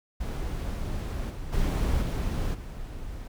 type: noise with level steps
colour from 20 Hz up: brown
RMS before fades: -31 / -36 / -25 / -28 / -38 dBFS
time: 0.2-3.28 s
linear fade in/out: 10 ms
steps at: 1.29 / 1.52 / 2.01 / 2.53 s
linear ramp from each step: 20 ms
effects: none